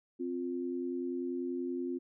sine tone pair together, 261.6 / 352 Hz, C4 / F4, 0 / +14 cents, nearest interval perfect fourth, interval 514 cents, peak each -36 / -36 dBFS, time 0.19-1.99 s, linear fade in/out 20 ms, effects none

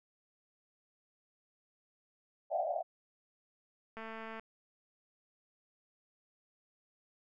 pink band-pass noise, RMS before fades -35 dBFS, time 2.5-2.83 s, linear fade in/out 20 ms, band 600 to 750 Hz, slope 96 dB/octave
click train, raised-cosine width 0.5 ms, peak -31 dBFS, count 96, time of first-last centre 3.97-4.396 s, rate 223 Hz
effects none

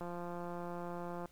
click train, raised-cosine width 1 ms, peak -30 dBFS, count 218, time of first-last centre 0.01-1.257 s, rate 174 Hz, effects pink hiss -66 dBFS RMS until 1.31 s

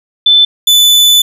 sine / 40% pulse tone pair in turn, 3520 / 3494 Hz, A7 / A7, 0 / -13 cents, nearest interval unison, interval 13 cents, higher first, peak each -3 dBFS, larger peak neither, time 0.26-0.45 / 0.67-1.22 s, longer second, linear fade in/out 5 ms, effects none

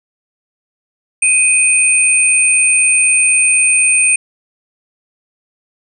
sine tone pair together, 2500 / 8868 Hz, D#7 / C#9, +8 / 0 cents, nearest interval octave + minor seventh, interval 2192 cents, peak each -11 dBFS, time 1.22-4.16 s, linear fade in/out 5 ms, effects none

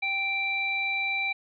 harmonic tone, 784 Hz, G5, in tune, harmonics 1 / 3 / 5, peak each -36 / -26 / -37 dBFS, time 0.02-1.33 s, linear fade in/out 10 ms, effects none

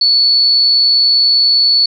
sine tone with amplitude modulation, 4435 Hz, C#8, in tune, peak -6 dBFS, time 0.01-1.86 s, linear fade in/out 5 ms, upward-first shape sine, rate 120 Hz, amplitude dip 30%, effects none

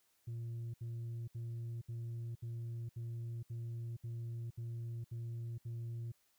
sine tone bursts, 116.54 Hz, A#2, in tune, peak -37 dBFS, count 11, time 0.27-6.12 s, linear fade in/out 10 ms, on 470 ms, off 68 ms, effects tanh soft clip ceiling -39 dBFS + white hiss -75 dBFS RMS until 6.38 s

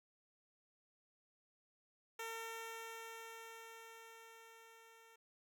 10% pulse tone with level ramp, 453.9 Hz, A#4, 46 cents flat, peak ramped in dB -35 to -54 dBFS, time 2.19-5.16 s, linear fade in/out 5 ms, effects none

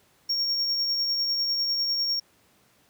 triangle tone with tremolo, 5540 Hz, F8, 15 cents flat, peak -21 dBFS, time 0.29-2.2 s, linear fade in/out 10 ms, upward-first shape sine, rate 10 Hz, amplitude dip 30%, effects pink hiss -62 dBFS RMS until 2.89 s + high-pass 100 Hz 12 dB/octave

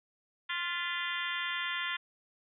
harmonic tone with a mistuned harmonic, 349.2 Hz, F4, in tune, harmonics 3 / 4 / 5 / 6 / 7 / 8 / 9 / 10, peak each -41 / -40 / -38 / -39 / -44 / -44 / -41 / -42 dBFS, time 0.49-1.97 s, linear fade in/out 10 ms, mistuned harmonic 6, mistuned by -56 cents, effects none

